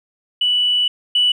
sine tone pair in turn, 2960 / 2960 Hz, F#7 / F#7, 0 / 0 cents, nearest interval unison, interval 0 cents, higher neither, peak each -13 / -11 dBFS, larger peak second, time 0.41-0.88 / 1.15-1.32 s, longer first, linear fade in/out 5 ms, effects tanh soft clip ceiling -7 dBFS

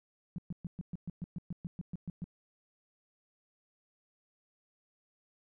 sine tone bursts, 174.3 Hz, F3, 3 cents flat, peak -35 dBFS, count 14, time 0.36-2.242 s, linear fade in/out 0 ms, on 23 ms, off 120 ms, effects none

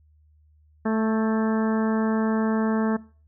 harmonic tone with a mistuned harmonic, 220 Hz, A3, in tune, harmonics 1 / 2 / 3 / 4 / 5 / 6 / 7 / 8, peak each -22 / -28 / -32 / -34 / -36 / -38 / -39 / -40 dBFS, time 0.85-2.97 s, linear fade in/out 10 ms, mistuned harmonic 7, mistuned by +41 cents, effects noise-tail reverb RT60 0.4 s tail -21 dB re dry + added 76 Hz sine -55 dBFS peak until 3.27 s

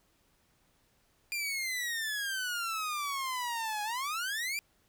sawtooth exponential two-way sweep, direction down then up, 2412 to 826 to 2412 Hz, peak -29 dBFS, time 1.32-4.59 s, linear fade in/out 0 ms, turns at 3.83 s, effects pink hiss -70 dBFS RMS until 4.88 s

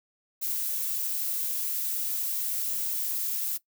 violet noise, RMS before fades -30 dBFS, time 0.41-3.58 s, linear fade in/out 20 ms, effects noise-tail reverb RT60 0.1 s tail -18 dB re dry

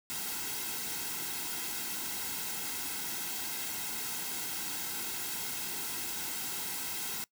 white noise with comb filter, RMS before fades -37 dBFS, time 0.1-7.24 s, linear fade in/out 0 ms, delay 1.7 ms, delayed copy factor -0.7, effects noise-tail reverb RT60 0.1 s tail -23 dB re dry

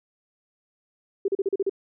sine tone bursts, 392 Hz, G4, in tune, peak -20 dBFS, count 7, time 1.25-1.696 s, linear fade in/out 5 ms, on 32 ms, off 37 ms, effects none

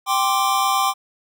square chord, G suspended fourth, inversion none, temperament equal, 784 / 1046.5 / 1174.7 Hz, G5 / C6 / D6, 0 / 0 / 0 cents, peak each -22 dBFS, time 0.06-0.94 s, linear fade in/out 50 ms, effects none

